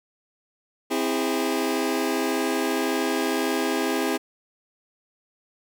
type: chord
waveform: sawtooth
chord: C augmented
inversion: none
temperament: just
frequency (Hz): 261.6 / 327 / 408.8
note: C4 / E4 / G#4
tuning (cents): 0 / -14 / -27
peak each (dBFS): -23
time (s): 0.9-4.18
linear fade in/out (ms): 20
effects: none